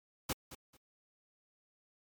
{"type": "noise with echo", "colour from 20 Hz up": "pink", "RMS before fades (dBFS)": -35, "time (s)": [0.29, 0.33], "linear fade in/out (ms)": 5, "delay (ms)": 220, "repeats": 2, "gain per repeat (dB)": -14, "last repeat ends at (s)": 0.77, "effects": ["MP3 96 kbps"]}